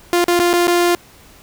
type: tone with dropouts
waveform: sawtooth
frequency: 349.2 Hz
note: F4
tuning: in tune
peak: -8 dBFS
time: 0.13-0.95 s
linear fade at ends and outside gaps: 0 ms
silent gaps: 0.241-0.282 / 0.392-0.398 / 0.53-0.536 / 0.671-0.679 s
effects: pink hiss -45 dBFS RMS until 1.42 s